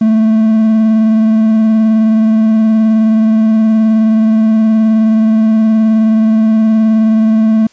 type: tone with vibrato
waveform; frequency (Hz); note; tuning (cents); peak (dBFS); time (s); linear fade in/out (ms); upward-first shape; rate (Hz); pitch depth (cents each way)
triangle; 220; A3; 0; -4; 0.01-7.67; 5; sine; 19; 21
effects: white hiss -48 dBFS RMS until 7.72 s + resampled to 16000 Hz